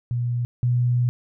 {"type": "tone pair in turn", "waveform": "sine", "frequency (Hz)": [120.9, 122.45], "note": ["B2", "B2"], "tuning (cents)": [-36, -14], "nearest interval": "unison", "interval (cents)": 22, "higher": "second", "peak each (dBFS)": [-21, -17], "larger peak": "second", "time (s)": [[0.11, 0.45], [0.63, 1.09]], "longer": "second", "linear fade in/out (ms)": 0, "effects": []}